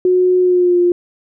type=tone with pitch glide; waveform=sine; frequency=364.9 to 352.1 Hz; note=F#4 to F4; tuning=-24 to +14 cents; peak=-9 dBFS; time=0.05-0.92 s; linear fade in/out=2 ms; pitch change=-62 cents; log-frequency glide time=0.4-0.79 s; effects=none